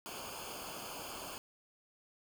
pink noise with comb filter, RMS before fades -45 dBFS, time 0.06-1.38 s, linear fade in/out 0 ms, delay 0.52 ms, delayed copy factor -0.85, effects none

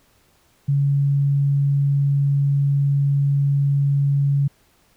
sine tone, 140.6 Hz, C#3, 25 cents sharp, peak -15 dBFS, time 0.68-4.48 s, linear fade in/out 10 ms, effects pink hiss -59 dBFS RMS until 4.96 s

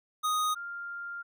square / sine tone pair in turn, 1244.5 / 1396.9 Hz, D#6 / F6, 0 / 0 cents, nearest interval major second, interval 200 cents, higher second, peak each -27 / -36 dBFS, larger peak first, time 0.23-0.55 / 0.55-1.23 s, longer second, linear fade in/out 20 ms, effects none

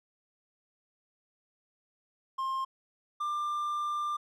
triangle tone pair in turn, 1061 / 1190.9 Hz, C6 / D6, +24 / +24 cents, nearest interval major second, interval 200 cents, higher second, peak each -28 / -28 dBFS, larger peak neither, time 2.38-2.65 / 3.2-4.17 s, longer second, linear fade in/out 10 ms, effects none

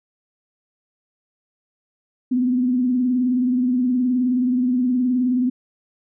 sine tone with vibrato, 250.5 Hz, B3, 25 cents sharp, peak -16 dBFS, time 2.31-5.5 s, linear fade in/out 10 ms, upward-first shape triangle, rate 19 Hz, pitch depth 70 cents each way, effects none

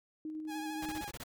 sine tone with tremolo, 311.1 Hz, D#4, in tune, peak -37 dBFS, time 0.25-1.01 s, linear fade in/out 2 ms, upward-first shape square, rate 9.9 Hz, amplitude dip 25%
sawtooth tone with vibrato, 830.6 Hz, G#5, in tune, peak -37 dBFS, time 0.47-1.12 s, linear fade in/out 50 ms, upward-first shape triangle, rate 13 Hz, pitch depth 44 cents each way
pink noise bursts, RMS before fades -44 dBFS, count 7, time 0.82-1.237 s, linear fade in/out 5 ms, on 39 ms, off 24 ms
effects none

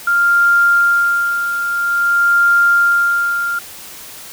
sine tone with tremolo, 1396.9 Hz, F6, in tune, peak -8 dBFS, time 0.07-3.59 s, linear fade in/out 5 ms, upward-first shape sine, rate 0.5 Hz, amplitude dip 60%, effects white hiss -34 dBFS RMS until 4.32 s

